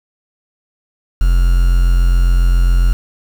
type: tone with quantisation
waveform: triangle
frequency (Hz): 43.65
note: F1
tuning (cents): 0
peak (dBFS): -6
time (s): 1.21-2.93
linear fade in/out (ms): 0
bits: 5
effects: none